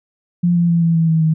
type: tone with pitch steps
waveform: sine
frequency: 174.61 / 171.81 / 169.05 / 166.34 / 163.67 / 161.05 / 158.46 Hz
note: F3 / F3 / E3 / E3 / E3 / E3 / D#3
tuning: 0 / -28 / +44 / +16 / -12 / -40 / +32 cents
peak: -11 dBFS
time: 0.43-1.34 s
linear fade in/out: 10 ms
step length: 130 ms
effects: none